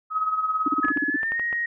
sine tone with tremolo, 1272 Hz, D#6, 38 cents sharp, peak -19 dBFS, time 0.1-0.93 s, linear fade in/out 50 ms, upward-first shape sine, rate 18 Hz, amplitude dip 60%
sine tone bursts, 293.7 Hz, D4, in tune, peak -21 dBFS, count 9, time 0.66-1.162 s, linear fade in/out 5 ms, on 22 ms, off 38 ms
sine tone with pitch glide, 1703 to 1878.7 Hz, G#6 to A#6, +43 to +13 cents, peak -23 dBFS, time 0.83-1.66 s, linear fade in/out 5 ms, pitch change +170 cents, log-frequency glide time 1.08-1.41 s
clicks, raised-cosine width 0.5 ms, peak -20 dBFS, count 7, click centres 0.849 / 0.884 / 0.973 / 1.232 / 1.32 / 1.396 / 1.528 s
effects none

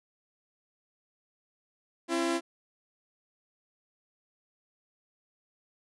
sawtooth tone pair together, 268 / 337.7 Hz, C4 / E4, +42 / +42 cents, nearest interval major third, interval 400 cents, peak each -29 / -24 dBFS, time 2.08-2.41 s, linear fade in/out 50 ms, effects resampled to 24000 Hz

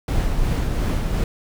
brown noise with tremolo, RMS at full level -19 dBFS, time 0.08-1.24 s, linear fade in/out 2 ms, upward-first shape sine, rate 2.8 Hz, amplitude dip 30%, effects none

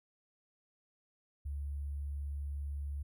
sine tone with sample-and-hold, 71.2 Hz, C#2, 47 cents sharp, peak -36 dBFS, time 1.45-3.03 s, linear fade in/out 10 ms, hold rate 11025 Hz, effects none

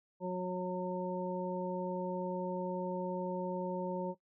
harmonic tone, 182.3 Hz, F#3, 25 cents flat, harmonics 1 / 2 / 3 / 5, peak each -38 / -40 / -38 / -41 dBFS, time 0.2-4.15 s, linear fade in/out 50 ms, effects noise-tail reverb RT60 0.1 s tail -19 dB re dry

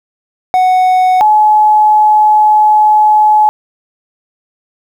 triangle / sine tone pair in turn, 740 / 851.5 Hz, F#5 / G#5, 0 / +43 cents, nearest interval major second, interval 243 cents, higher second, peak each -4 dBFS, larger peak neither, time 0.54-1.21 / 1.21-3.49 s, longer second, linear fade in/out 0 ms, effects 7-bit

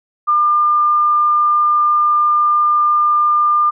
sine tone, 1201 Hz, D6, 38 cents sharp, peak -10 dBFS, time 0.27-3.71 s, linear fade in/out 20 ms, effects none

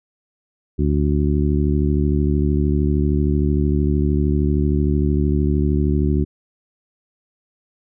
harmonic tone, 73.1 Hz, D2, 7 cents flat, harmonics 1 / 2 / 3 / 4 / 5, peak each -18 / -21 / -23 / -24 / -25 dBFS, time 0.78-6.25 s, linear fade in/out 20 ms, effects none

